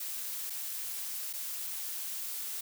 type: noise with dropouts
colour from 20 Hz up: blue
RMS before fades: -38 dBFS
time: 0-2.61 s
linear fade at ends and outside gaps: 5 ms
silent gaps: 0.499-0.502 / 1.33-1.335 s
effects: none